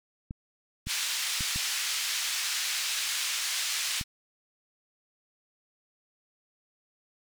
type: clicks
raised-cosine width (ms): 5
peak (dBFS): -24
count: 5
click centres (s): 0.309 / 0.87 / 1.408 / 1.56 / 4.012
type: band-pass noise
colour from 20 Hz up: white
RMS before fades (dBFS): -31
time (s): 0.86-4.04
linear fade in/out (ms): 50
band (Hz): 1800 to 6300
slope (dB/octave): 12
effects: none